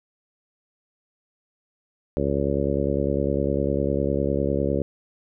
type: harmonic tone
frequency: 69.9 Hz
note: C#2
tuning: 15 cents sharp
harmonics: 1 / 2 / 3 / 4 / 5 / 6 / 7 / 8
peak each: -29 / -29 / -29 / -29 / -29 / -29 / -29 / -29 dBFS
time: 2.17-4.82 s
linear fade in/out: 0 ms
effects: none